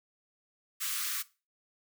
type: high-pass noise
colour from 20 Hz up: white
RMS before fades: -34 dBFS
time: 0.8-1.23 s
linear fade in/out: 20 ms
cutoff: 1100 Hz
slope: 96 dB/octave
effects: noise-tail reverb RT60 0.3 s tail -19 dB re dry